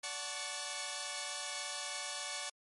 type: chord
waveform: 5% pulse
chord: D major seventh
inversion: none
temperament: equal with one note detuned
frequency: 578.9 / 740 / 880 / 1108.7 Hz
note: D5 / F#5 / A5 / C#6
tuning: -25 / 0 / 0 / 0 cents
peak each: -32 / -33 / -33 / -32 dBFS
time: 0.03-2.5 s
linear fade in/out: 10 ms
effects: MP3 48 kbps